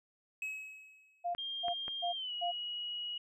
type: tone with exponential decay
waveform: triangle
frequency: 2563 Hz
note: E7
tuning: 49 cents flat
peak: -33 dBFS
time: 0.42-1.34 s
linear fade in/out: 2 ms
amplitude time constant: 200 ms
type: tone bursts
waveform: sine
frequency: 698.5 Hz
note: F5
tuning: in tune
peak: -32 dBFS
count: 4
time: 1.24-2.52 s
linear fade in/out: 20 ms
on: 110 ms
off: 280 ms
type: clicks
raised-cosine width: 0.5 ms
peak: -29 dBFS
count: 3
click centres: 1.349 / 1.683 / 1.881 s
type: tone with pitch glide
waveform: sine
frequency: 3207 to 2907 Hz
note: G7 to F#7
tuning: +39 to -31 cents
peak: -37 dBFS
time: 1.38-3.18 s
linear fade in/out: 5 ms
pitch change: -170 cents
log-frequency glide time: 2.14-2.33 s
effects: none